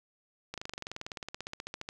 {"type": "slowing click train", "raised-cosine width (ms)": 0.2, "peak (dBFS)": -21, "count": 26, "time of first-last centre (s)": [0.54, 1.889], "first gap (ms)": 37, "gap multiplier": 1.03, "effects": []}